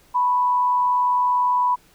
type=tone with frequency modulation; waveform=sine; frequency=987.8 Hz; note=B5; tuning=in tune; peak=-16 dBFS; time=0.14-1.76 s; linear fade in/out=20 ms; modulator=96.5 Hz; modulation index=0.32; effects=pink hiss -55 dBFS RMS until 1.94 s